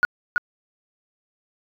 sine tone with echo, 1452 Hz, F#6, 33 cents flat, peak -11 dBFS, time 0.03-0.05 s, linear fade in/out 0 ms, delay 330 ms, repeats 1, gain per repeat -5 dB, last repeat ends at 0.38 s, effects tanh soft clip ceiling -10 dBFS

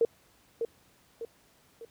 sine tone with echo, 460.4 Hz, A#4, 22 cents flat, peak -20 dBFS, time 0.01-0.05 s, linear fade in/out 2 ms, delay 600 ms, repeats 3, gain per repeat -7 dB, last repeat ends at 1.85 s, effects pink hiss -63 dBFS RMS until 1.9 s + high-pass 60 Hz 12 dB/octave

